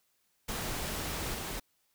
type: noise with level steps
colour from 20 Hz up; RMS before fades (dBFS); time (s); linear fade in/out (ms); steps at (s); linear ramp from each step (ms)
pink; -36 / -38; 0.48-1.6; 10; 1.34; 5
effects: white hiss -74 dBFS RMS until 1.94 s